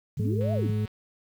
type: linear two-way sweep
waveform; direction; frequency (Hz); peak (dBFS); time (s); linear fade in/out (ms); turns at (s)
sine; up then down; 116.54 to 686 to 116.54; -29; 0.17-0.71; 5; 0.53
type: harmonic tone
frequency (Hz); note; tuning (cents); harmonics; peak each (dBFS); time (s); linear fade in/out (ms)
106.4; G#2; +42; 1 / 2 / 4; -25 / -31 / -37; 0.19-0.86; 10
type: click train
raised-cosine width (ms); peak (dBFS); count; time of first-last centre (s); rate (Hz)
0.3; -34; 88; 0.41-0.878; 186
effects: 9-bit